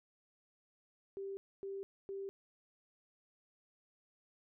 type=tone bursts; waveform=sine; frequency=392 Hz; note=G4; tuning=in tune; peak=-40 dBFS; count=3; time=1.17-2.29 s; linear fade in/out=0 ms; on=200 ms; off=260 ms; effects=none